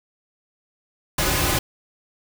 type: noise with comb filter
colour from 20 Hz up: pink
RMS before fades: -21 dBFS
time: 1.18-1.59 s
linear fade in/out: 5 ms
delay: 4.4 ms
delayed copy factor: -0.65
effects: none